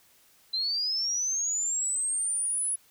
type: linear sweep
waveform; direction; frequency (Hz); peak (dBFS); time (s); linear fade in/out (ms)
sine; up; 4031 to 10360; -26; 0.53-2.76; 10
effects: white hiss -61 dBFS RMS until 2.9 s